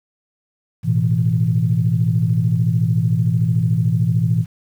sine chord, A suspended second, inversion none, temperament equal, 110 / 123.47 / 164.81 Hz, A2 / B2 / E3, 0 / 0 / 0 cents, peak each -18 dBFS, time 0.83-4.46 s, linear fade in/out 50 ms, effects tanh soft clip ceiling -4 dBFS + 8-bit

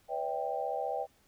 sine tone cluster, 497.1 / 572 / 647 / 787 Hz, B4 / D5 / E5 / G5, +11 / -46 / -32 / +7 cents, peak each -38 / -38 / -38 / -35 dBFS, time 0.08-1.07 s, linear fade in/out 50 ms, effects pink hiss -67 dBFS RMS until 1.27 s

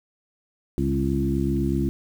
harmonic tone with a mistuned harmonic, 68 Hz, C#2, 33 cents flat, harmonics 1 / 2 / 3 / 4 / 5, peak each -27 / -27 / -27 / -27 / -27 dBFS, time 0.78-1.89 s, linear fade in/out 0 ms, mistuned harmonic 2, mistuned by +40 cents, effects 8-bit

